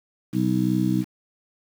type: harmonic tone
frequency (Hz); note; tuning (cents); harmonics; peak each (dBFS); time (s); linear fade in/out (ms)
62.7; B1; +27; 2 / 3 / 4 / 5; -26 / -23 / -26 / -24; 0.32-1.05; 50
effects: 7-bit